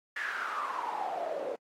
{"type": "noise with band-pass filter sweep", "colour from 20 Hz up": "pink", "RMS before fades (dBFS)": -35, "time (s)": [0.16, 1.56], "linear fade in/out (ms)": 5, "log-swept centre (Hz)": [1800, 490], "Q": 7.9, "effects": ["high-pass 300 Hz 12 dB/octave", "AAC 48 kbps"]}